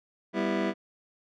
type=chord; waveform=25% pulse; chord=E minor; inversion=first; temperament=just; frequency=197.78 / 247.2 / 329.6 Hz; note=G3 / B3 / E4; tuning=+16 / +2 / 0 cents; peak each=-26 / -29 / -26 dBFS; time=0.33-0.74 s; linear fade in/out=50 ms; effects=low-pass 3000 Hz 12 dB/octave